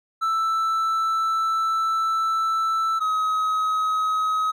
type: tone pair in turn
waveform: triangle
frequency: 1323 / 1270.9 Hz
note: E6 / D#6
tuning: +6 / +36 cents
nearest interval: minor second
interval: 70 cents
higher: first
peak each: -18 dBFS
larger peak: neither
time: 0.21-3 / 3-4.52 s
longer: first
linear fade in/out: 20 ms
effects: none